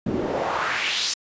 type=noise with band-pass filter sweep; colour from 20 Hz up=pink; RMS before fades=-25 dBFS; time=0.06-1.14 s; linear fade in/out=5 ms; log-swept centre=230 to 5800 Hz; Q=2.1; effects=resampled to 16000 Hz